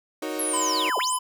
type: chord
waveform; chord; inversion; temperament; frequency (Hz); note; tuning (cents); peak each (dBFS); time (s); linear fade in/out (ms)
35% pulse; D# minor seventh; none; equal; 311.1 / 370 / 466.2 / 554.4; D#4 / F#4 / A#4 / C#5; 0 / 0 / 0 / 0; -30 / -33 / -34 / -33; 0.22-0.9; 5
type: linear two-way sweep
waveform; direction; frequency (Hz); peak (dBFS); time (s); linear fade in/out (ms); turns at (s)
sine; down then up; 11480 to 350.7 to 11480; -25; 0.39-1.17; 5; 0.98
type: tone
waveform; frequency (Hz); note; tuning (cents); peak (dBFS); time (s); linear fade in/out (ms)
square; 1010; B5; +39; -26; 0.53-1.19; 10
effects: none